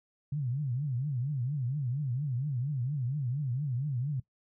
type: tone with vibrato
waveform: sine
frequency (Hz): 134.1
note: C3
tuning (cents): +43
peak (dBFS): -29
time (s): 0.32-4.2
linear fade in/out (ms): 5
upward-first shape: triangle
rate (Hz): 4.3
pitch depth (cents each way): 250
effects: noise-tail reverb RT60 0.1 s tail -19 dB re dry